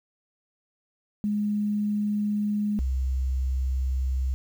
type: tone pair in turn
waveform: sine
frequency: 208.1 / 65.13 Hz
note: G#3 / C2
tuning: +4 / -7 cents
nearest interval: octave + minor sixth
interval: 2011 cents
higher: first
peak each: -23 dBFS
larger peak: neither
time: 1.24-2.79 / 2.79-4.34 s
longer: neither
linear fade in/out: 0 ms
effects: 9-bit